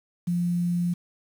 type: tone with quantisation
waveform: sine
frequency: 174.61 Hz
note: F3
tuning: in tune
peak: -22 dBFS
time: 0.27-0.94 s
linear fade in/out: 10 ms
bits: 8
effects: none